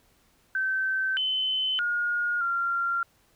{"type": "tone with pitch steps", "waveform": "sine", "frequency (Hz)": [1543, 3046, 1431, 1382], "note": ["G6", "F#7", "F6", "F6"], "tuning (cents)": [-28, 50, 42, -19], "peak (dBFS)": -24, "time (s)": [0.55, 3.03], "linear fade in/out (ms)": 2, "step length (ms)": 620, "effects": ["pink hiss -64 dBFS RMS until 3.35 s"]}